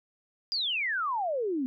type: exponential sweep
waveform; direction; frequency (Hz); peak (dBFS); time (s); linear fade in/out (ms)
sine; down; 4960 to 246.9; -27; 0.52-1.66; 0
effects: none